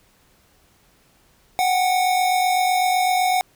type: tone pair together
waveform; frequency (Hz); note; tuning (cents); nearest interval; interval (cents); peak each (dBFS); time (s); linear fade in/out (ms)
square; 736.1 / 784; F#5 / G5; -9 / 0; minor second; 109; -18 / -26; 1.59-3.41; 0
effects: pink hiss -58 dBFS RMS until 3.55 s